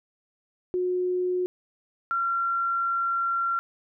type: tone pair in turn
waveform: sine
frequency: 362.8 / 1369.8 Hz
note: F#4 / F6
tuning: -34 / -34 cents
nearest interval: octave + major seventh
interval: 2300 cents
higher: second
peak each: -23 dBFS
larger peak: neither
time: 0.74-1.46 / 2.11-3.59 s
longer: second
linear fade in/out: 0 ms
effects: none